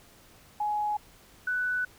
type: tone pair in turn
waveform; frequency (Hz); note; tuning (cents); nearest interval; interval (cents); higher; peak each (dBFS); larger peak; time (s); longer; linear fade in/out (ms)
sine; 838 / 1490.2; G#5 / F#6; +15 / +12; minor seventh; 997; second; -26; neither; 0.6-0.97 / 1.47-1.85; second; 5
effects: pink hiss -56 dBFS RMS until 1.98 s